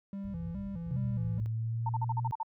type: tone with vibrato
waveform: triangle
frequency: 182.3 Hz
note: F#3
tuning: 25 cents flat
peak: -34 dBFS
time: 0.13-1.4 s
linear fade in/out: 0 ms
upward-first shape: square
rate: 2.4 Hz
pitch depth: 140 cents each way
type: low-pass noise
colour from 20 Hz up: pink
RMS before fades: -41 dBFS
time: 0.24-1.46 s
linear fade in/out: 0 ms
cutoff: 120 Hz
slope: 48 dB/octave
type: linear two-way sweep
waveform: sine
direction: down then up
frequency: 130.81 to 110 to 120.4 Hz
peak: -30 dBFS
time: 0.91-2.31 s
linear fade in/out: 0 ms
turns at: 1.35 s
type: tone bursts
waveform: sine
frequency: 900 Hz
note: A5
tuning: 39 cents sharp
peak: -30 dBFS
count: 8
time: 1.86-2.431 s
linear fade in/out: 5 ms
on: 32 ms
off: 45 ms
effects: high-pass 60 Hz 12 dB/octave